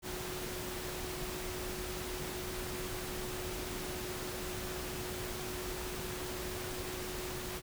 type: tone in noise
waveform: sine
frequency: 365.2 Hz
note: F#4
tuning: 23 cents flat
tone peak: -43 dBFS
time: 0.02-7.62 s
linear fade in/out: 50 ms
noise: pink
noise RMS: -41 dBFS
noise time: 0.02-7.62 s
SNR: -5 dB
effects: none